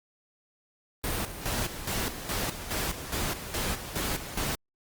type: noise with tremolo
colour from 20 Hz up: pink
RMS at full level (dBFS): -30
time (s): 1.04-4.55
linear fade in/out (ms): 0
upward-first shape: square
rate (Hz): 2.4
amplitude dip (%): 65
effects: Opus 32 kbps